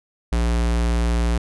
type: tone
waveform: square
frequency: 58.27 Hz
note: A#1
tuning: in tune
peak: -18 dBFS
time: 0.32-1.38 s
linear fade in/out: 5 ms
effects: resampled to 24000 Hz

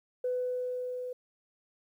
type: tone with level ramp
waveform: sine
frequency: 500 Hz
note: B4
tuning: 21 cents sharp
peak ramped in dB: -27 to -35 dBFS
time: 0.24-1.13 s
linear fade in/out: 5 ms
effects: tanh soft clip ceiling -23 dBFS + 11-bit

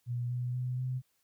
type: tone with pitch steps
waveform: sine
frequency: 121.3 / 123.49 / 125.72 / 127.99 Hz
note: B2 / B2 / B2 / C3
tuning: -31 / 0 / +31 / -38 cents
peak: -31 dBFS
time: 0.06-1.02 s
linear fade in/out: 50 ms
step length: 240 ms
effects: white hiss -75 dBFS RMS until 1.23 s

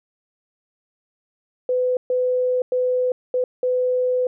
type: tone bursts at uneven times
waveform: sine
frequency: 503 Hz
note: B4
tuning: 32 cents sharp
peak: -17 dBFS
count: 5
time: 1.69-1.97 / 2.1-2.62 / 2.72-3.12 / 3.34-3.44 / 3.63-4.27 s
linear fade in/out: 2 ms
effects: none

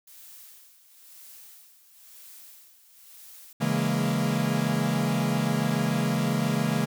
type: noise with tremolo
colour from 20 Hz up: blue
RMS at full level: -47 dBFS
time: 0.07-3.53 s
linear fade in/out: 5 ms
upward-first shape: sine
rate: 1 Hz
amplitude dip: 70%
type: chord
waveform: 45% pulse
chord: A# half-diminished seventh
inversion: first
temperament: equal with one note detuned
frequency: 138.59 / 164.81 / 205.9 / 233.1 Hz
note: C#3 / E3 / G#3 / A#3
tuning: 0 / 0 / -15 / 0 cents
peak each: -29 dBFS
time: 3.6-6.86 s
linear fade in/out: 20 ms
effects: none

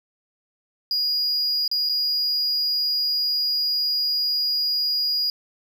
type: tone with dropouts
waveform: triangle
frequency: 4879 Hz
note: D#8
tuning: 35 cents flat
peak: -19 dBFS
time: 0.91-5.3 s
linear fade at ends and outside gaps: 1 ms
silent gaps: 1.678-1.714 / 1.89-1.895 s
effects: none

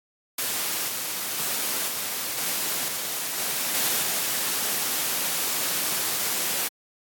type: noise with tremolo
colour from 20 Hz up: white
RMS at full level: -27 dBFS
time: 0.38-4.03 s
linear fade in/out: 5 ms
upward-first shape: square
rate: 1 Hz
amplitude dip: 25%
type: noise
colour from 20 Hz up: white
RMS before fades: -26 dBFS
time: 3.73-6.69 s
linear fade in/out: 20 ms
effects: high-pass 150 Hz 12 dB/octave + AAC 64 kbps

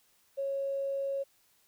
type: tone with tanh clipping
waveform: triangle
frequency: 550 Hz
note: C#5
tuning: 14 cents flat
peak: -30 dBFS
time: 0.37-1.24 s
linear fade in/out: 20 ms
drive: 3 dB
effects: white hiss -68 dBFS RMS until 1.67 s

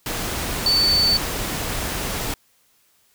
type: tone in noise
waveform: sine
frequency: 4513 Hz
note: C#8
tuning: 30 cents sharp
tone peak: -15 dBFS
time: 0.66-1.17 s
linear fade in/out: 2 ms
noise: pink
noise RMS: -26 dBFS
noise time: 0.06-2.34 s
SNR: +8 dB
effects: white hiss -61 dBFS RMS until 3.14 s

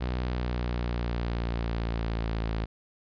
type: tone with pitch glide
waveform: sawtooth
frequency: 61.74 to 55.32 Hz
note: B1 to A1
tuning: 0 to +10 cents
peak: -24 dBFS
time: 0-2.66 s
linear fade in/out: 20 ms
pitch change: -190 cents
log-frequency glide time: 0.2-2.51 s
effects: resampled to 11025 Hz

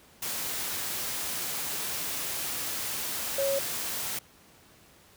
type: tone in noise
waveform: sine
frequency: 551 Hz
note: C#5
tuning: 11 cents flat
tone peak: -25 dBFS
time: 3.38-3.59 s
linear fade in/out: 5 ms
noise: white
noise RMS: -33 dBFS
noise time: 0.22-4.19 s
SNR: +5 dB
effects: pink hiss -57 dBFS RMS until 5.16 s + high-pass 60 Hz 12 dB/octave

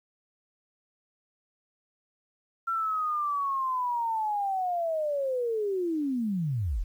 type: linear sweep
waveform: sine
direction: down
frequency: 1364 to 32.3 Hz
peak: -26 dBFS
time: 2.67-6.84 s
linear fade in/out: 10 ms
effects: 10-bit

